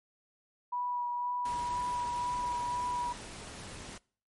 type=tone with vibrato; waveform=sine; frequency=975 Hz; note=B5; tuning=23 cents flat; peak=-31 dBFS; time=0.72-3.13 s; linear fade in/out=10 ms; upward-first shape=sine; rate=2 Hz; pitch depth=13 cents each way
type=noise; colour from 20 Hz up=pink; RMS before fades=-45 dBFS; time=1.45-3.98 s; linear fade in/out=5 ms
effects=noise-tail reverb RT60 0.5 s tail -25 dB re dry + MP3 48 kbps